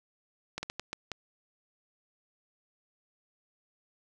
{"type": "slowing click train", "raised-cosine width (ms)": 0.2, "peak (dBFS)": -18, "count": 6, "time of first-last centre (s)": [0.58, 1.117], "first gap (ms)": 50, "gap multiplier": 1.39, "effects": []}